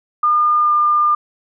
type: tone with pitch glide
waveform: sine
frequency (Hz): 1211 to 1202.6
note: D#6 to D6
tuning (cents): -47 to +41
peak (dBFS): -11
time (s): 0.23-1.15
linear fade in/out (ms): 5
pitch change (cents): -12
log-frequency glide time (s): 0.6-0.71
effects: none